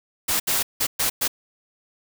white noise bursts at uneven times, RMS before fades -22 dBFS, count 5, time 0.28-0.4 / 0.47-0.63 / 0.8-0.87 / 0.99-1.1 / 1.21-1.28 s, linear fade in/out 10 ms, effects none

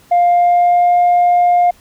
sine tone with pitch glide, 702 to 707.3 Hz, F5 to F5, +9 to +22 cents, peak -6 dBFS, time 0.11-1.71 s, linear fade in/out 10 ms, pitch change +13 cents, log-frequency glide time 0.28-0.98 s, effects tanh soft clip ceiling -6 dBFS + pink hiss -48 dBFS RMS until 1.8 s

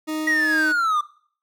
40% pulse tone with tremolo, 311.1 Hz, D#4, in tune, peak -23 dBFS, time 0.07-0.73 s, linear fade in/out 20 ms, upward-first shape sine, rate 2.4 Hz, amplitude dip 30%
triangle linear sweep, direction down, 1918 to 1174.7 Hz, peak -16 dBFS, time 0.27-1.01 s, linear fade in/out 5 ms
effects noise-tail reverb RT60 0.5 s tail -20 dB re dry

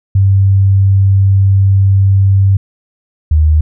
sine tone pair in turn, 97.5 / 77.25 Hz, G2 / D#2, -9 / -12 cents, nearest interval major third, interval 403 cents, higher first, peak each -5 dBFS, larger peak neither, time 0.15-2.57 / 3.31-3.61 s, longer first, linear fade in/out 5 ms, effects none

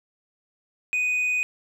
sine tone with tanh clipping, 2489 Hz, D#7, in tune, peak -22 dBFS, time 0.93-1.43 s, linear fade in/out 0 ms, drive 3 dB, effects none

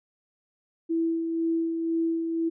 sine tone with tremolo, 329.6 Hz, E4, in tune, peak -22 dBFS, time 0.89-2.5 s, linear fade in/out 20 ms, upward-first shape sine, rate 2 Hz, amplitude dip 40%, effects none

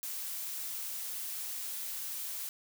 blue noise, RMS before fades -39 dBFS, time 0.03-2.49 s, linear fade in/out 0 ms, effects none

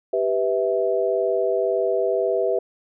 sine chord, E minor, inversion first, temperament equal with one note detuned, 392 / 493.9 / 652.8 Hz, G4 / B4 / E5, 0 / 0 / -17 cents, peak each -23 dBFS, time 0.13-2.59 s, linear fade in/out 5 ms, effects none

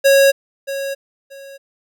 square tone with echo, 550 Hz, C#5, 14 cents flat, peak -9 dBFS, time 0.04-0.32 s, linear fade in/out 20 ms, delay 630 ms, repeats 2, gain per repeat -13 dB, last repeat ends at 1.58 s, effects none

